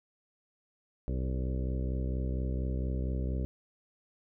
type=harmonic tone with a mistuned harmonic; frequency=64.3 Hz; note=C2; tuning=30 cents flat; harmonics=1 / 2 / 3 / 4 / 5 / 6 / 7 / 8 / 9; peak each=-31 / -37 / -41 / -43 / -45 / -47 / -48 / -49 / -50 dBFS; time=1.08-3.45 s; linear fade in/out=0 ms; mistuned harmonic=7; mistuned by=-32 cents; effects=none